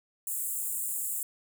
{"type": "high-pass noise", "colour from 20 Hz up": "pink", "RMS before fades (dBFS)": -33, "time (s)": [0.27, 1.23], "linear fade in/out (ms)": 2, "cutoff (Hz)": 7300, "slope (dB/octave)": 96, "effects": []}